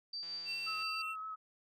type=tone with tremolo; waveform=sine; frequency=4651 Hz; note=D8; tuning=18 cents flat; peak=-38 dBFS; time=0.13-1.02 s; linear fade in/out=5 ms; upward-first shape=triangle; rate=5.8 Hz; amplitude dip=40%
type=click train; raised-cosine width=0.2 ms; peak=-40 dBFS; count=102; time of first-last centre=0.23-0.828 s; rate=169 Hz
type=tone; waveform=triangle; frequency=2707 Hz; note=E7; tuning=45 cents sharp; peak=-38 dBFS; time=0.45-1.16 s; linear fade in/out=50 ms
type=tone with vibrato; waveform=sine; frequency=1287 Hz; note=E6; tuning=42 cents flat; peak=-40 dBFS; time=0.66-1.36 s; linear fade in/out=20 ms; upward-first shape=sine; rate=7 Hz; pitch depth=16 cents each way
effects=none